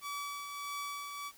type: tone with tremolo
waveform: sawtooth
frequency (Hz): 1146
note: D6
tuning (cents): -43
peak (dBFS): -33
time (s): 0.01-1.32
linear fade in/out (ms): 50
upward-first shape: triangle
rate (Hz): 1.6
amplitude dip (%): 45
effects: white hiss -59 dBFS RMS until 1.37 s